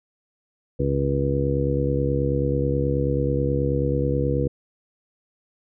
harmonic tone, 69.3 Hz, C#2, in tune, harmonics 1 / 2 / 3 / 4 / 5 / 6 / 7, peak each -27 / -24 / -34 / -28 / -30 / -33 / -25 dBFS, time 0.79-4.48 s, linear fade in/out 10 ms, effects none

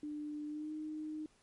sine tone with pitch glide, 298.3 to 308.1 Hz, D4 to D#4, +27 to -17 cents, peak -39 dBFS, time 0.03-1.26 s, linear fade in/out 2 ms, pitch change +56 cents, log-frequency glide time 0.47-0.72 s, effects pink hiss -70 dBFS RMS until 1.42 s + MP3 48 kbps

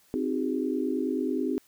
sine chord, Ab dominant seventh, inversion first, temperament equal with one note detuned, 261.6 / 311.1 / 370 / 409.1 Hz, C4 / Eb4 / Gb4 / Ab4, 0 / 0 / 0 / -26 cents, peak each -29 / -31 / -33 / -33 dBFS, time 0.14-1.58 s, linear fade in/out 0 ms, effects white hiss -62 dBFS RMS until 1.67 s

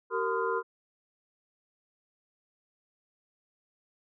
sine tone cluster, 383.9 / 461.3 / 1022 / 1237 / 1403 Hz, G4 / A#4 / C6 / D#6 / F6, -36 / -18 / -41 / -10 / +8 cents, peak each -34 / -31 / -32 / -38 / -36 dBFS, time 0.1-0.63 s, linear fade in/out 50 ms, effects none

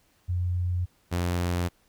sine / sawtooth tone pair in turn, 89.2 / 87.87 Hz, F2 / F2, +37 / +11 cents, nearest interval unison, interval 26 cents, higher first, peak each -24 / -21 dBFS, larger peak second, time 0.28-0.86 / 1.11-1.69 s, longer neither, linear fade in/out 20 ms, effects pink hiss -65 dBFS RMS until 1.88 s

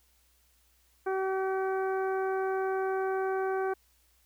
harmonic tone, 381.7 Hz, G4, 46 cents flat, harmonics 1 / 2 / 3 / 4 / 5 / 6, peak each -29 / -34 / -40 / -39 / -53 / -53 dBFS, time 1.06-3.74 s, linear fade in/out 10 ms, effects added 60 Hz sine -68 dBFS peak until 4.25 s + white hiss -68 dBFS RMS until 4.25 s

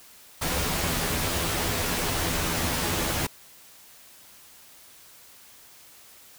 pink noise with comb filter, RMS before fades -27 dBFS, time 0.41-3.27 s, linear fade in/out 10 ms, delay 12 ms, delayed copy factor +0.65, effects white hiss -51 dBFS RMS until 6.38 s

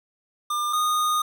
square tone pair in turn, 1200 / 1230.9 Hz, D6 / D#6, +37 / -19 cents, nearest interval unison, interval 44 cents, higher second, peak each -24 / -21 dBFS, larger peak second, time 0.5-0.73 / 0.73-1.22 s, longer second, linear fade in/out 5 ms, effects none

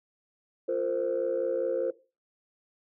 sine chord, F suspended fourth, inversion none, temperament equal with one note detuned, 349.2 / 458.4 / 523.3 Hz, F4 / Bb4 / C5, 0 / -29 / 0 cents, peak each -32 / -29 / -28 dBFS, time 0.68-1.91 s, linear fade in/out 10 ms, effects noise-tail reverb RT60 0.3 s tail -17 dB re dry + tanh soft clip ceiling -20 dBFS

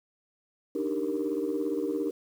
sine chord, Eb major seventh, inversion third, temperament equal, 293.7 / 311.1 / 392 / 466.2 Hz, D4 / Eb4 / G4 / Bb4, 0 / 0 / 0 / 0 cents, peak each -32 dBFS, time 0.75-2.11 s, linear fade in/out 5 ms, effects tanh soft clip ceiling -20 dBFS + 9-bit

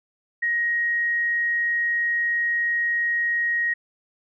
sine tone, 1883 Hz, A#6, 17 cents sharp, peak -20 dBFS, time 0.42-3.74 s, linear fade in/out 10 ms, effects none

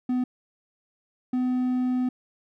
triangle tone pair in turn, 251 / 252.2 Hz, B3 / B3, +28 / +36 cents, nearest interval unison, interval 8 cents, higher second, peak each -20 dBFS, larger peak neither, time 0.09-0.24 / 1.33-2.09 s, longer second, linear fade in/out 5 ms, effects none

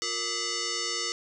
sine tone with frequency modulation, 466.2 Hz, A#4, in tune, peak -28 dBFS, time 0.02-1.12 s, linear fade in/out 0 ms, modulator 823 Hz, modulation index 7.8, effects none

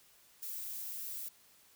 violet noise, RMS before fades -42 dBFS, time 0.42-1.29 s, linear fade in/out 10 ms, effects white hiss -64 dBFS RMS until 1.75 s

